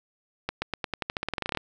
accelerating click train, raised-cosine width 0.3 ms, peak -12 dBFS, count 18, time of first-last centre 0.49-1.573 s, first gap 130 ms, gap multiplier 0.9, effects none

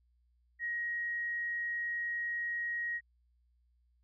sine tone, 1889 Hz, A#6, 22 cents sharp, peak -33 dBFS, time 0.59-3.01 s, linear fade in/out 50 ms, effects added 60 Hz sine -68 dBFS peak until 4.03 s

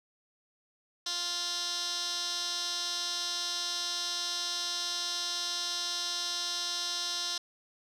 15% pulse tone with band-pass filter, 349.2 Hz, F4, in tune, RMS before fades -34 dBFS, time 1.06-7.38 s, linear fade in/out 5 ms, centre 4700 Hz, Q 5.8, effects none

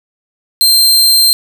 sawtooth tone, 4156 Hz, C8, 12 cents flat, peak -3 dBFS, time 0.61-1.33 s, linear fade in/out 0 ms, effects none

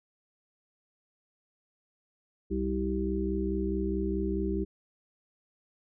harmonic tone, 64.7 Hz, C2, 19 cents flat, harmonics 1 / 3 / 5 / 6, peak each -33 / -33 / -33 / -33 dBFS, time 2.5-4.65 s, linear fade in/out 20 ms, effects none

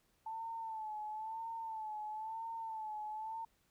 sine tone with vibrato, 880 Hz, A5, in tune, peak -40 dBFS, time 0.26-3.45 s, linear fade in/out 5 ms, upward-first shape sine, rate 1 Hz, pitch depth 61 cents each way, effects pink hiss -75 dBFS RMS until 3.7 s

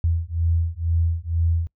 sine beating tone pair, 82.41 / 84.51 Hz, E2 / E2, 0 / +44 cents, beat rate 2.1 Hz, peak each -22 dBFS, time 0.04-1.67 s, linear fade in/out 0 ms, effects noise-tail reverb RT60 0.1 s tail -25 dB re dry

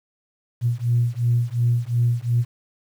sine beating tone pair, 118.1 / 120.9 Hz, A#2 / B2, +23 / -36 cents, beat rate 2.8 Hz, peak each -20 dBFS, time 0.61-2.45 s, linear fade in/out 50 ms, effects tanh soft clip ceiling -10 dBFS + 8-bit

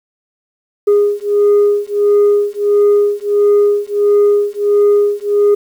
sine beating tone pair, 410 / 411.5 Hz, G#4 / G#4, -22 / -16 cents, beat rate 1.5 Hz, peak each -10 dBFS, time 0.87-5.55 s, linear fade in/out 10 ms, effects tanh soft clip ceiling -5 dBFS + 7-bit

